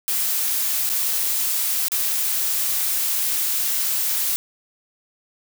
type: noise with dropouts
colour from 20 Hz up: blue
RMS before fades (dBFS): -22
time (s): 0.08-4.36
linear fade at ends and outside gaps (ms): 0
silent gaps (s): 0.892-0.899 / 1.883-1.919
effects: none